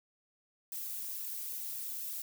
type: noise with flanger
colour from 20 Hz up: violet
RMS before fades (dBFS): -40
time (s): 0.72-2.22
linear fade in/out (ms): 2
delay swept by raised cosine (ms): 1.1 to 2.6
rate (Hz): 3.8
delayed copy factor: +0.75
effects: none